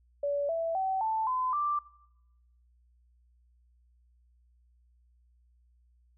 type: tone with pitch steps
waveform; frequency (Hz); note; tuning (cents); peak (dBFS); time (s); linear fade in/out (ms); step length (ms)
sine; 572 / 660.9 / 763.5 / 882.1 / 1019.2 / 1177.5; D5 / E5 / G5 / A5 / C6 / D6; -46 / +4 / -46 / +4 / -46 / +4; -27; 0.23-1.79; 5; 260
effects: noise-tail reverb RT60 0.9 s tail -21 dB re dry + added 60 Hz sine -62 dBFS peak until 6.17 s